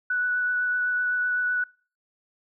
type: tone with vibrato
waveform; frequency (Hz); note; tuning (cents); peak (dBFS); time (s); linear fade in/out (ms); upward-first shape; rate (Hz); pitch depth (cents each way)
sine; 1480; F#6; 0; -22; 0.1-1.64; 5; sine; 7.9; 11
effects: noise-tail reverb RT60 0.4 s tail -24 dB re dry